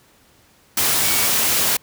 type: tone in noise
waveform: sine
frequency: 2254 Hz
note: C#7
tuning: 28 cents sharp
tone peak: -28 dBFS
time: 1.03-1.27 s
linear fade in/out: 5 ms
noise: white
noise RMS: -18 dBFS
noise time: 0.77-1.77 s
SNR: -13 dB
effects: pink hiss -54 dBFS RMS until 1.82 s + high-pass 60 Hz 12 dB/octave